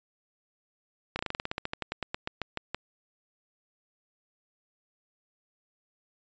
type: slowing click train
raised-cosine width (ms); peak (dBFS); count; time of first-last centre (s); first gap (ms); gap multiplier
0.3; -15; 20; 1.16-2.746; 31; 1.1
effects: resampled to 16000 Hz